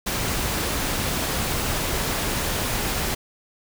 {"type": "noise", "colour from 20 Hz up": "pink", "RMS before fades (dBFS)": -25, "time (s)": [0.06, 3.15], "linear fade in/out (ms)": 10, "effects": []}